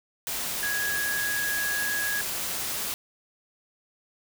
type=tone in noise; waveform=sine; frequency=1661.2 Hz; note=G#6; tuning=in tune; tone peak=-27 dBFS; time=0.63-2.21 s; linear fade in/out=0 ms; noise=white; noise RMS=-31 dBFS; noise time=0.27-2.94 s; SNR=+1 dB; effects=none